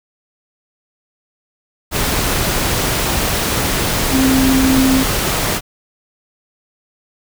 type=tone in noise; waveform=sine; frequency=263.9 Hz; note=C4; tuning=15 cents sharp; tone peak=-11 dBFS; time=4.11-5.05 s; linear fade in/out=50 ms; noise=pink; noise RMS=-17 dBFS; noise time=1.91-5.61 s; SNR=+3 dB; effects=none